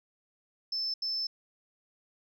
sine tone bursts at uneven times, 5274 Hz, E8, in tune, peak -29 dBFS, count 2, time 0.72-0.94 / 1.02-1.27 s, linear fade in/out 5 ms, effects tanh soft clip ceiling -25 dBFS

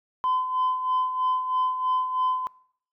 sine tone with tremolo, 1020 Hz, C6, 44 cents flat, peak -18 dBFS, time 0.24-2.47 s, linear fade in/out 0 ms, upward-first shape sine, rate 3.1 Hz, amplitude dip 65%, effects noise-tail reverb RT60 0.6 s tail -23 dB re dry + tanh soft clip ceiling -18 dBFS

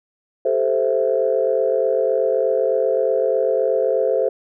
sine chord, A minor seventh, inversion third, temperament equal, 392 / 440 / 523.3 / 659.3 Hz, G4 / A4 / C5 / E5, 0 / 0 / 0 / 0 cents, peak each -24 / -21 / -18 / -24 dBFS, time 0.45-4.29 s, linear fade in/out 5 ms, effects tanh soft clip ceiling -5 dBFS

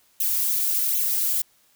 violet noise with flanger, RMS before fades -23 dBFS, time 0.2-1.42 s, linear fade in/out 5 ms, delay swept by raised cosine 0.3 to 5.4 ms, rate 1.3 Hz, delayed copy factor +0.8, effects white hiss -61 dBFS RMS until 1.75 s

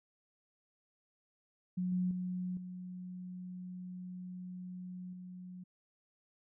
sine tone with level steps, 181.7 Hz, F#3, 31 cents flat, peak -32 / -30 / -35 / -42 / -45 dBFS, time 1.77-5.64 s, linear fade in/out 10 ms, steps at 1.92 / 2.11 / 2.57 / 5.13 s, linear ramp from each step 2 ms, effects none

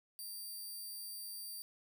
5% pulse tone, 4699 Hz, D8, in tune, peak -37 dBFS, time 0.19-1.62 s, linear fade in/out 0 ms, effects none

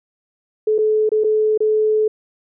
sine tone with dropouts, 431 Hz, A4, 36 cents flat, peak -13 dBFS, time 0.67-2.08 s, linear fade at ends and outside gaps 5 ms, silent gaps 0.782-0.786 / 1.092-1.117 / 1.238-1.243 / 1.577-1.604 s, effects none

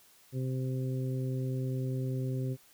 harmonic tone, 130 Hz, C3, 11 cents flat, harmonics 1 / 2 / 3 / 4, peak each -31 / -39 / -41 / -46 dBFS, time 0.32-2.57 s, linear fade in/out 50 ms, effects white hiss -61 dBFS RMS until 2.73 s

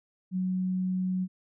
sine tone, 185 Hz, F#3, in tune, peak -26 dBFS, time 0.31-1.28 s, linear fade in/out 50 ms, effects none

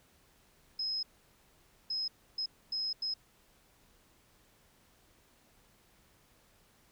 sine tone bursts at uneven times, 5120 Hz, D#8, 49 cents sharp, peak -32 dBFS, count 5, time 0.79-1.03 / 1.9-2.08 / 2.38-2.46 / 2.72-2.93 / 3.02-3.14 s, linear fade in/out 5 ms, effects pink hiss -66 dBFS RMS until 6.91 s

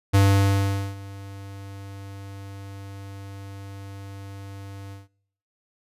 square tone with ADSR envelope, 98.6 Hz, G2, 11 cents sharp, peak -14 dBFS, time 0.13-5.08 s, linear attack 19 ms, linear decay 800 ms, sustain -23 dB, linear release 160 ms, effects noise-tail reverb RT60 0.8 s tail -26 dB re dry + resampled to 32000 Hz

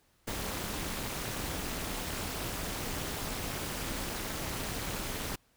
pink noise with amplitude modulation, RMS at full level -33 dBFS, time 0.27-5.36 s, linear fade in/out 10 ms, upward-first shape sine, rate 230 Hz, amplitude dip 80%, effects pink hiss -69 dBFS RMS until 5.56 s

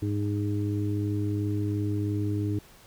harmonic tone, 102.9 Hz, G#2, 16 cents flat, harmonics 1 / 2 / 3 / 4, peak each -27 / -39 / -30 / -38 dBFS, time 0.02-2.59 s, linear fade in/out 5 ms, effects pink hiss -54 dBFS RMS until 2.86 s

